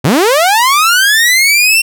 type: linear sweep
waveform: sawtooth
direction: up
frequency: 110 to 2741 Hz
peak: -3 dBFS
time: 0.04-1.82 s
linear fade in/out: 10 ms
effects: none